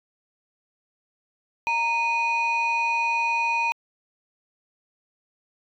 sine tone pair together, 928.2 / 2478 Hz, A#5 / D#7, -8 / -8 cents, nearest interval octave + perfect fourth, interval 1700 cents, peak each -22 dBFS, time 1.67-3.72 s, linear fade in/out 0 ms, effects tanh soft clip ceiling -17 dBFS

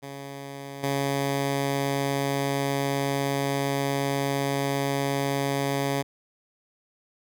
10% pulse tone with level steps, 139.1 Hz, C#3, 6 cents sharp, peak -28 / -16 dBFS, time 0.02-6.03 s, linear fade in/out 20 ms, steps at 0.83 s, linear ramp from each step 10 ms, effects none

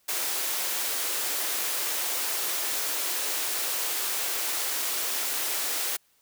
white high-pass noise, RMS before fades -29 dBFS, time 0.08-5.97 s, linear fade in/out 10 ms, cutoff 320 Hz, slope 24 dB/octave, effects white hiss -66 dBFS RMS until 6.21 s

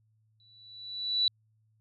sine tone with exponential growth, 3951 Hz, B7, in tune, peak -21 dBFS, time 0.4-1.28 s, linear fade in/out 1 ms, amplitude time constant 190 ms, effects added 109 Hz sine -66 dBFS peak until 1.8 s

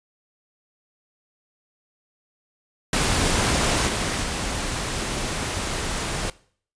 pink noise with level steps, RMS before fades -21 / -25 / -27 dBFS, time 2.93-6.3 s, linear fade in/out 2 ms, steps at 3.87 / 4.22 s, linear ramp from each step 20 ms, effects noise-tail reverb RT60 0.5 s tail -20 dB re dry + resampled to 22050 Hz

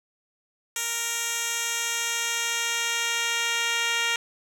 10% pulse tone with band-pass filter sweep, 466.2 Hz, A#4, in tune, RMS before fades -27 dBFS, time 0.76-4.16 s, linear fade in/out 2 ms, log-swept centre 7900 to 3700 Hz, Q 0.91, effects none

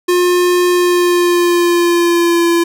square tone with pitch glide, 356.4 to 340.3 Hz, F4 to F4, +35 to -45 cents, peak -10 dBFS, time 0.08-2.64 s, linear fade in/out 10 ms, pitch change -80 cents, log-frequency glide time 0.7-2.47 s, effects none

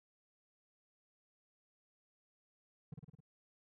triangle tone with echo, 151 Hz, D3, 48 cents sharp, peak -40 dBFS, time 2.92-2.94 s, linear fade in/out 5 ms, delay 53 ms, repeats 5, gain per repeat -3 dB, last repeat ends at 3.205 s, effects none

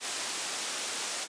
white low-pass noise, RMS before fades -35 dBFS, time 0-1.28 s, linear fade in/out 50 ms, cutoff 9000 Hz, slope 24 dB/octave, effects high-pass 300 Hz 12 dB/octave + resampled to 22050 Hz

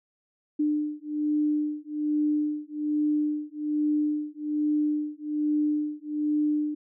sine beating tone pair, 299.1 / 300.3 Hz, D4 / D4, +32 / +39 cents, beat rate 1.2 Hz, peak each -27 dBFS, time 0.59-6.75 s, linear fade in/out 10 ms, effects none

